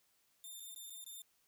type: tone with dropouts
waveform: 5% pulse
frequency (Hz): 3604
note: A7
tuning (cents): +41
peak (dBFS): -40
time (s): 0.44-1.22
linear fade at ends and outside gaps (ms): 2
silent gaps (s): 0.599-0.603 / 0.746-0.76 / 0.899-0.903 / 1.043-1.063
effects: white hiss -75 dBFS RMS until 1.47 s